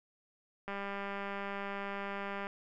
click train, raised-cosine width 0.5 ms, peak -25 dBFS, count 357, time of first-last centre 0.68-2.469 s, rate 199 Hz, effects none

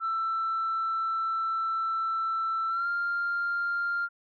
sine tone with pitch glide, 1332 to 1395.8 Hz, E6 to F6, +18 to -1 cents, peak -25 dBFS, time 0-4.09 s, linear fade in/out 50 ms, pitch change +81 cents, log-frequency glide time 2.68-2.88 s, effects tanh soft clip ceiling -23 dBFS

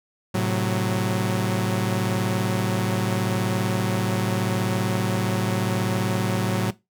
sawtooth chord, F# diminished, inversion first, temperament equal, 110 / 130.81 / 185 Hz, A2 / C3 / F#3, 0 / 0 / 0 cents, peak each -21 / -26 / -20 dBFS, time 0.34-6.71 s, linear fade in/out 10 ms, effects noise-tail reverb RT60 0.2 s tail -18 dB re dry

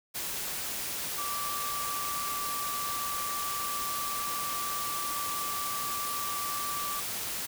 sine tone in noise, 1164 Hz, D6, 16 cents flat, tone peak -34 dBFS, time 1.17-7.01 s, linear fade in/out 20 ms, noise white, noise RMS -35 dBFS, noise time 0.14-7.47 s, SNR -2 dB, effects none

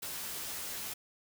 white noise with comb filter, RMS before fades -40 dBFS, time 0.02-0.94 s, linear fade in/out 10 ms, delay 12 ms, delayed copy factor +0.6, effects none

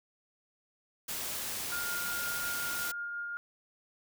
white noise, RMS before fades -37 dBFS, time 1.08-2.92 s, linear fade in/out 10 ms
sine tone with tremolo, 1414 Hz, F6, 21 cents sharp, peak -34 dBFS, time 1.72-3.37 s, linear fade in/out 0 ms, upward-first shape triangle, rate 5.6 Hz, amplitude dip 25%
effects none

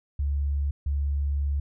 sine tone pair in turn, 71 / 71 Hz, C#2 / C#2, +42 / +42 cents, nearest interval unison, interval 0 cents, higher neither, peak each -23 dBFS, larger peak neither, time 0.19-0.71 / 0.86-1.6 s, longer second, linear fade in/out 5 ms, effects none

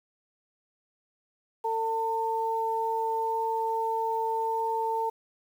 sine tone pair together, 449.5 / 899.6 Hz, A4 / A5, +37 / +38 cents, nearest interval octave, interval 1201 cents, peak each -31 / -27 dBFS, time 1.64-5.1 s, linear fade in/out 10 ms, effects 9-bit

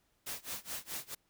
white noise with tremolo, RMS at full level -39 dBFS, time 0.26-1.15 s, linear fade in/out 10 ms, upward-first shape sine, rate 4.7 Hz, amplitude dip 95%, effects pink hiss -75 dBFS RMS until 1.29 s

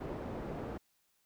white low-pass noise, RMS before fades -41 dBFS, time 0-0.78 s, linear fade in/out 10 ms, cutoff 530 Hz, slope 12 dB/octave, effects white hiss -75 dBFS RMS until 1.25 s

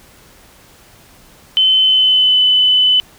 sine tone with pitch glide, 3057 to 3011 Hz, G7 to F#7, -44 to +30 cents, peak -8 dBFS, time 1.57-3 s, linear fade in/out 0 ms, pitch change -26 cents, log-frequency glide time 1.78-2.4 s, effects pink hiss -45 dBFS RMS until 3.18 s

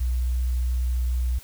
sine tone, 61.74 Hz, B1, in tune, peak -21 dBFS, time 0-1.39 s, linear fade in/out 10 ms, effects white hiss -48 dBFS RMS until 1.43 s

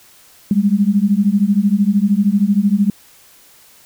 sine beating tone pair, 196 / 209 Hz, G3 / G#3, 0 / +11 cents, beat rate 13 Hz, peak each -14 dBFS, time 0.51-2.9 s, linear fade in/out 2 ms, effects white hiss -47 dBFS RMS until 3.85 s

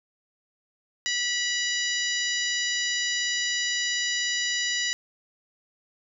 harmonic tone with a mistuned harmonic, 977 Hz, B5, 19 cents flat, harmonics 2 / 3 / 4 / 5 / 6 / 7, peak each -29 / -31 / -32 / -33 / -34 / -34 dBFS, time 1.06-4.93 s, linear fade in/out 0 ms, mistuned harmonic 7, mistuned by +47 cents, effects none

